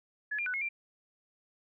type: tone with pitch steps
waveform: sine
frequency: 1703 / 2397 / 1491 / 2168 / 2365 Hz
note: G#6 / D7 / F#6 / C#7 / D7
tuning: +43 / +35 / +13 / -39 / +12 cents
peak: -31 dBFS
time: 0.31-0.69 s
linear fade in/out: 10 ms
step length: 76 ms
effects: none